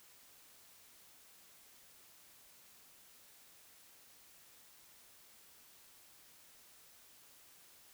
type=silence; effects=white hiss -62 dBFS RMS until 7.93 s